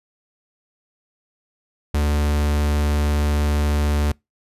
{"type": "tone", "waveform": "45% pulse", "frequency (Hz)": 73.8, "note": "D2", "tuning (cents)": 9, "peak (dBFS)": -17, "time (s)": [1.94, 4.12], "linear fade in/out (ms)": 5, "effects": ["noise-tail reverb RT60 0.2 s tail -26 dB re dry", "resampled to 32000 Hz"]}